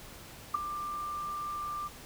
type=tone with ADSR envelope; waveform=sine; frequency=1186 Hz; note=D6; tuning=17 cents sharp; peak=-21 dBFS; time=0.54-1.89 s; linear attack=9 ms; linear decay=7 ms; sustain=-13 dB; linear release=26 ms; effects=pink hiss -49 dBFS RMS until 2.05 s